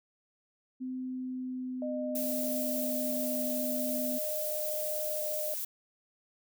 sine tone with pitch glide, 256.7 to 250.4 Hz, C4 to B3, -33 to +24 cents, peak -34 dBFS, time 0.8-4.19 s, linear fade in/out 20 ms, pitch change -43 cents, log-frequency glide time 0.94-3.33 s
sine tone, 610 Hz, D#5, 34 cents flat, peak -34 dBFS, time 1.82-5.54 s, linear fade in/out 2 ms
violet noise, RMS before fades -36 dBFS, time 2.15-5.65 s, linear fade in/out 5 ms
effects none

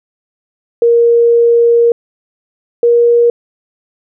sine tone pair in turn, 469.3 / 473.4 Hz, A#4 / A#4, +12 / +27 cents, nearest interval unison, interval 15 cents, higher second, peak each -5 dBFS, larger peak neither, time 0.82-1.92 / 2.83-3.3 s, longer first, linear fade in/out 2 ms, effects none

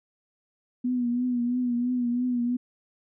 sine tone with vibrato, 244.9 Hz, B3, 14 cents flat, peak -23 dBFS, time 0.84-2.57 s, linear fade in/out 10 ms, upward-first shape triangle, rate 3 Hz, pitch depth 55 cents each way, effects none

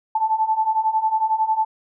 sine beating tone pair, 870 / 881 Hz, A5 / A5, -20 / +2 cents, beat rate 11 Hz, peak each -22 / -19 dBFS, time 0.15-1.65 s, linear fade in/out 5 ms, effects none

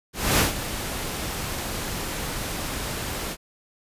pink noise with ADSR envelope, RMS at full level -18 dBFS, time 0.13-3.37 s, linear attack 260 ms, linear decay 130 ms, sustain -12 dB, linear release 55 ms, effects resampled to 32000 Hz

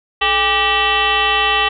sine tone with frequency modulation, 1929 Hz, B6, 41 cents flat, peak -12 dBFS, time 0.21-1.69 s, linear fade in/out 10 ms, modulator 375 Hz, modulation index 3.6, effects none

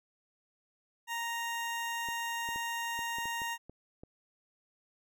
20% pulse tone, 932.3 Hz, A#5, in tune, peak -29 dBFS, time 1.07-3.58 s, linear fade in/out 50 ms
clicks, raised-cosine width 2 ms, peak -34 dBFS, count 9, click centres 2.087 / 2.489 / 2.56 / 2.991 / 3.185 / 3.256 / 3.418 / 3.696 / 4.035 s
effects none

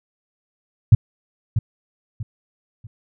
sine tone with echo, 110 Hz, A2, in tune, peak -4 dBFS, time 0.92-0.95 s, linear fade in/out 5 ms, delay 640 ms, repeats 3, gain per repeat -10 dB, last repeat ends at 2.87 s, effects none

